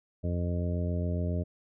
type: harmonic tone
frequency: 87.31 Hz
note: F2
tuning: in tune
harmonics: 1 / 2 / 3 / 4 / 5 / 6 / 7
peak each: -29 / -34 / -39 / -43 / -42 / -47 / -40 dBFS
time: 0.23-1.44 s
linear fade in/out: 20 ms
effects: none